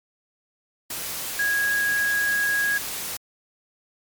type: tone in noise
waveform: sine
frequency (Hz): 1650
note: G#6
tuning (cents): -12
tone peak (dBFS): -20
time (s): 1.39-2.78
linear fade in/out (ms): 5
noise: white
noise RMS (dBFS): -31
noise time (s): 0.9-3.17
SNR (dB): +8
effects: MP3 96 kbps